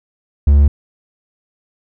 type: tone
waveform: triangle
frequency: 71.6 Hz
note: D2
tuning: 43 cents flat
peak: -4 dBFS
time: 0.47-0.68 s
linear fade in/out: 5 ms
effects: none